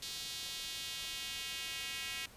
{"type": "tone with high-pass filter sweep", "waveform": "square", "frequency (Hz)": 147.9, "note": "D3", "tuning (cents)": 13, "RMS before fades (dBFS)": -42, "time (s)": [0.02, 2.26], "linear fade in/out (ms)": 5, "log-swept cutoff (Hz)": [3900, 2500], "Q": 2, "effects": ["pink hiss -57 dBFS RMS until 2.36 s", "resampled to 32000 Hz"]}